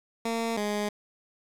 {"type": "tone pair in turn", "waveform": "15% pulse", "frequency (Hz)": [228.9, 207.8], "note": ["A#3", "G#3"], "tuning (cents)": [-31, 1], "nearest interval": "major second", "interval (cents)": 168, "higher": "first", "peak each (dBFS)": [-21, -21], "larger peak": "neither", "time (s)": [[0.25, 0.57], [0.57, 0.89]], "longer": "neither", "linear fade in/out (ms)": 5, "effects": ["low-pass 11000 Hz 12 dB/octave", "8-bit"]}